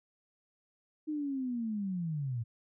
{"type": "linear sweep", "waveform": "sine", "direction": "down", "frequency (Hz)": [311.1, 110], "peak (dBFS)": -32, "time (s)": [1.07, 2.44], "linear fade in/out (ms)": 20, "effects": []}